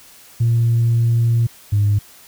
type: tone pair in turn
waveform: sine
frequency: 116.6 / 102.88 Hz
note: A#2 / G#2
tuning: +1 / -16 cents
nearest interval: major second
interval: 217 cents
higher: first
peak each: -11 dBFS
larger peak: neither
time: 0.4-1.47 / 1.72-1.99 s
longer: first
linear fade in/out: 10 ms
effects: tanh soft clip ceiling -9 dBFS + white hiss -45 dBFS RMS until 2.27 s